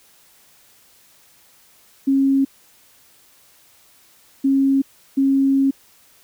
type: tone bursts at uneven times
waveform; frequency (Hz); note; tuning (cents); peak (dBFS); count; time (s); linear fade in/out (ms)
sine; 272; C#4; -33; -13; 3; 2.07-2.45 / 4.44-4.82 / 5.17-5.71; 10
effects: white hiss -53 dBFS RMS until 6.23 s